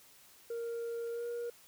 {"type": "tone with pitch glide", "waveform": "sine", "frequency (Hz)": [466.2, 474.6], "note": ["A#4", "A#4"], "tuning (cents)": [0, 31], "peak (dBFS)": -33, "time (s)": [0.5, 1.5], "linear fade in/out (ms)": 5, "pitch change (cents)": 31, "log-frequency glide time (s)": [1.11, 1.25], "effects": ["tanh soft clip ceiling -35 dBFS", "white hiss -60 dBFS RMS until 1.67 s"]}